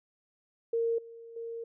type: tone with level steps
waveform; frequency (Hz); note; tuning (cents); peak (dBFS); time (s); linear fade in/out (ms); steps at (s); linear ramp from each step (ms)
sine; 461.1; A#4; -19; -26 / -45 / -36; 0.73-1.64; 5; 0.98 / 1.36; 5
effects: none